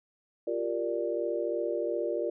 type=chord; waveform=sine; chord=G minor seventh; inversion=third; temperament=equal; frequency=349.2 / 392 / 466.2 / 587.3 Hz; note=F4 / G4 / Bb4 / D5; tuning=0 / 0 / 0 / 0 cents; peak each=-33 / -37 / -33 / -33 dBFS; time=0.47-2.3 s; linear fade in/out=5 ms; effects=none